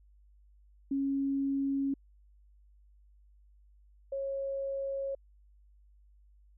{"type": "tone pair in turn", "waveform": "sine", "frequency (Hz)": [275, 547.3], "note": ["C#4", "C#5"], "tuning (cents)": [-14, -22], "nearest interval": "octave", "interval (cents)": 1192, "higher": "second", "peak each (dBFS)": [-28, -32], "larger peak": "first", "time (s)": [[0.91, 1.94], [4.12, 5.15]], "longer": "neither", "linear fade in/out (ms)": 5, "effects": ["added 50 Hz sine -58 dBFS peak until 6.57 s"]}